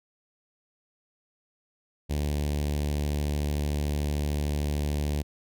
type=tone with notch filter; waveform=sawtooth; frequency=73.42 Hz; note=D2; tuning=in tune; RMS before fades=-28 dBFS; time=2.09-5.23 s; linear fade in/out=20 ms; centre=1300 Hz; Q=0.77; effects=none